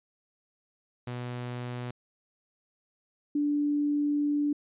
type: tone pair in turn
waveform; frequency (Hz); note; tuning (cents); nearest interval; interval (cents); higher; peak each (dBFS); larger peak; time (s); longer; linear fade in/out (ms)
sawtooth / sine; 122.8 / 292.1; B2 / D4; -9 / -9; octave + minor third; 1500; second; -30 / -24; second; 1.07-1.91 / 3.35-4.53; second; 5
effects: resampled to 8000 Hz